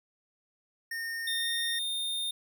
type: tone with pitch glide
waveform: square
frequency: 1832 to 1852.2 Hz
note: A#6 to A#6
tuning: -31 to -12 cents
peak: -34 dBFS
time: 0.91-1.79 s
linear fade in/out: 5 ms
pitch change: +19 cents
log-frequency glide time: 1.32-1.5 s
type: tone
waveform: square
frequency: 3639 Hz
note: A#7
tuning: 42 cents flat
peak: -31 dBFS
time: 1.27-2.31 s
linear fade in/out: 5 ms
effects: none